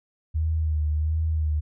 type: tone with vibrato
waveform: sine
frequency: 77.78 Hz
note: D#2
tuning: in tune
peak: -21 dBFS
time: 0.34-1.61 s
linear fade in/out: 20 ms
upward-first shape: sine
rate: 1.4 Hz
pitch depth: 46 cents each way
effects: none